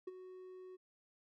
triangle tone with ADSR envelope, 370 Hz, F#4, in tune, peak -37 dBFS, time 0.07-0.77 s, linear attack 7 ms, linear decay 25 ms, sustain -11 dB, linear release 22 ms, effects none

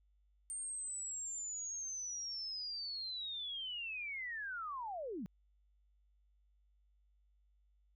sine linear sweep, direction down, 8780 to 164.81 Hz, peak -40 dBFS, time 0.5-5.26 s, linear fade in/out 0 ms, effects added 50 Hz sine -69 dBFS peak until 7.95 s

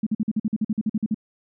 sine tone bursts, 216.1 Hz, A3, 31 cents flat, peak -19 dBFS, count 14, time 0.03-1.145 s, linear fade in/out 5 ms, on 36 ms, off 47 ms, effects none

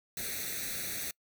white noise with comb filter, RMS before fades -37 dBFS, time 0.17-1.11 s, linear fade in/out 2 ms, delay 0.49 ms, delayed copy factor +0.85, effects noise-tail reverb RT60 0.1 s tail -26 dB re dry

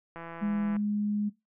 click train, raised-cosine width 0.5 ms, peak -26 dBFS, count 102, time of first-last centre 0.16-0.765 s, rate 167 Hz
sine tone, 207.7 Hz, G#3, in tune, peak -26 dBFS, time 0.41-1.3 s, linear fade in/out 20 ms
effects noise-tail reverb RT60 0.2 s tail -20 dB re dry + low-pass 2000 Hz 12 dB/octave

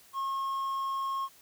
triangle tone, 1082 Hz, C#6, 42 cents flat, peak -28 dBFS, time 0.13-1.29 s, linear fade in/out 50 ms, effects white hiss -58 dBFS RMS until 1.41 s

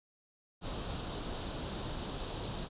pink noise with comb filter, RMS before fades -39 dBFS, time 0.61-2.69 s, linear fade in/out 50 ms, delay 0.24 ms, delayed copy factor +0.6, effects resampled to 8000 Hz

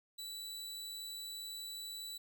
sawtooth tone, 3951 Hz, B7, in tune, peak -40 dBFS, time 0.18-2.18 s, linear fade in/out 10 ms, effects none

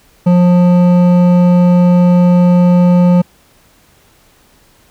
sine tone with hard clipping, 177.5 Hz, F3, 28 cents sharp, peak -7 dBFS, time 0.26-3.22 s, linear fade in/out 10 ms, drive 10 dB, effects pink hiss -49 dBFS RMS until 4.9 s

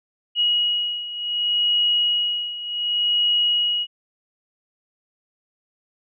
sine beating tone pair, 2900 / 2900.67 Hz, F#7 / F#7, -35 / -35 cents, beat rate 0.67 Hz, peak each -24 / -20 dBFS, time 0.35-3.87 s, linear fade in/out 50 ms, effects none

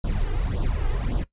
brown noise with flanger, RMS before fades -24 dBFS, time 0.04-1.24 s, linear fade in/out 5 ms, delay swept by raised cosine 0.21 to 2.51 ms, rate 1.8 Hz, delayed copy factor +0.8, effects noise-tail reverb RT60 0.1 s tail -17 dB re dry + resampled to 8000 Hz

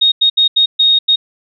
sine tone bursts at uneven times, 3729 Hz, A#7, in tune, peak -7 dBFS, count 6, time 0.01-0.12 / 0.21-0.3 / 0.37-0.48 / 0.56-0.66 / 0.79-0.99 / 1.08-1.16 s, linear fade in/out 10 ms, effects none

